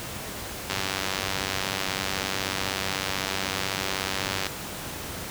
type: click train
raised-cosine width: 0.2 ms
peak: -9 dBFS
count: 363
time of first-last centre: 0.7-4.467 s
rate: 96.1 Hz
effects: pink hiss -35 dBFS RMS until 5.3 s + high-pass 60 Hz 12 dB/octave